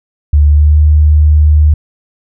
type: tone with pitch glide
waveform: sine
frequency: 73.42 to 75.7 Hz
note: D2 to D#2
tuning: 0 to -47 cents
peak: -3 dBFS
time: 0.33-1.74 s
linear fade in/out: 5 ms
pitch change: +53 cents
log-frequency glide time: 0.46-0.79 s
effects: none